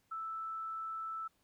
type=tone; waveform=sine; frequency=1318.5 Hz; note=E6; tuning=in tune; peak=-38 dBFS; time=0.11-1.28 s; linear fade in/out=10 ms; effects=pink hiss -75 dBFS RMS until 1.43 s